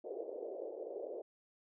white band-pass noise, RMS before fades -44 dBFS, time 0.04-1.22 s, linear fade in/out 5 ms, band 360 to 590 Hz, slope 48 dB/octave, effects none

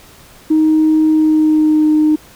sine tone with pitch glide, 312.6 to 306.7 Hz, D#4 to D#4, +8 to -25 cents, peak -7 dBFS, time 0.5-2.16 s, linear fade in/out 10 ms, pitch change -33 cents, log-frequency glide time 1.08-1.89 s, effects tanh soft clip ceiling -4 dBFS + pink hiss -42 dBFS RMS until 2.35 s

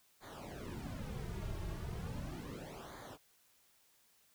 brown noise with flanger, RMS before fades -44 dBFS, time 0.2-3.18 s, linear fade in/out 50 ms, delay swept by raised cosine 0.36 to 4.06 ms, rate 0.36 Hz, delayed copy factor -1, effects white hiss -70 dBFS RMS until 4.34 s

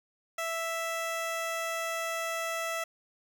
15% pulse tone, 660 Hz, E5, 2 cents sharp, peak -25 dBFS, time 0.38-2.84 s, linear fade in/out 5 ms, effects 11-bit

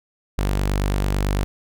sawtooth tone, 49 Hz, G1, in tune, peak -15 dBFS, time 0.38-1.44 s, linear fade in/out 0 ms, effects none

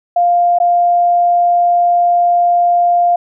sine tone with dropouts, 700 Hz, F5, 4 cents sharp, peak -8 dBFS, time 0.16-3.16 s, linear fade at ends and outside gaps 5 ms, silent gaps 0.587-0.6 s, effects none

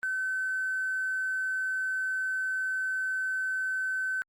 triangle tone with hard clipping, 1527 Hz, G6, 46 cents flat, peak -28 dBFS, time 0.03-4.22 s, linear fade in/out 0 ms, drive 3 dB, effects Opus 48 kbps

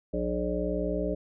harmonic tone, 60.1 Hz, B1, 46 cents flat, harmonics 1 / 3 / 5 / 7 / 9 / 10, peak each -34 / -34 / -34 / -34 / -34 / -34 dBFS, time 0.13-1.15 s, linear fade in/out 10 ms, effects none

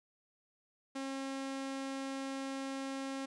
sawtooth tone, 270 Hz, C#4, 45 cents flat, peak -34 dBFS, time 0.95-3.26 s, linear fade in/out 10 ms, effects resampled to 22050 Hz

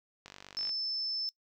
click train, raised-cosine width 0.2 ms, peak -29 dBFS, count 22, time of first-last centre 0.26-0.693 s, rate 48.5 Hz
sine tone, 5274 Hz, E8, in tune, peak -32 dBFS, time 0.57-1.29 s, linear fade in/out 0 ms
effects noise-tail reverb RT60 0.1 s tail -22 dB re dry

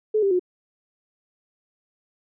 sine tone with pitch steps, 430 / 394.3 / 361.6 Hz, A4 / G4 / F#4, -40 / +10 / -40 cents, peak -17 dBFS, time 0.14-0.395 s, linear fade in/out 10 ms, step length 85 ms, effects none

